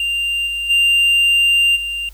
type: tone with level steps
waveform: triangle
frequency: 2788 Hz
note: F7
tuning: 4 cents flat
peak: -15 / -18 / -9 / -19 dBFS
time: 0-2.09 s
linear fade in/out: 2 ms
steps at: 0.46 / 0.69 / 1.75 s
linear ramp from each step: 20 ms
effects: added 50 Hz sine -37 dBFS peak until 2.13 s + white hiss -50 dBFS RMS until 2.13 s